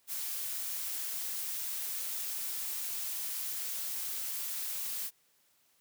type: noise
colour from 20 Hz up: blue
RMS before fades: -37 dBFS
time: 0.07-5.11 s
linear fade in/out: 50 ms
effects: white hiss -70 dBFS RMS until 5.8 s + high-pass 80 Hz 12 dB/octave